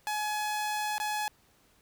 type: tone with dropouts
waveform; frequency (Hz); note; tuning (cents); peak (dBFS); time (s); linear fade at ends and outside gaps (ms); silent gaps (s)
sawtooth; 845; G#5; +30; -26; 0.07-1.28; 0; 0.981-1
effects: pink hiss -65 dBFS RMS until 1.81 s